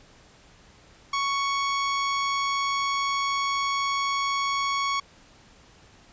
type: tone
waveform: sawtooth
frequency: 1112 Hz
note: C#6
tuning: 5 cents sharp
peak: -20 dBFS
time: 1.13-5 s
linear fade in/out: 5 ms
effects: pink hiss -54 dBFS RMS until 6.12 s + resampled to 16000 Hz